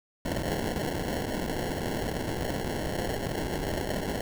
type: noise with sample-and-hold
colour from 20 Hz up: blue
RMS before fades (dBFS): -31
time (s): 0.25-4.21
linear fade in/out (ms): 2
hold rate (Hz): 1225
effects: none